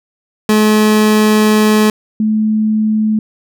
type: tone pair in turn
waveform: 30% pulse / sine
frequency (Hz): 214 / 216.1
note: A3 / A3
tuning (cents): -48 / -31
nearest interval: unison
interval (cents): 17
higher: second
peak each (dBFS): -5 / -10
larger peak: first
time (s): 0.49-1.9 / 2.2-3.19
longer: first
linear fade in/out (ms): 2
effects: none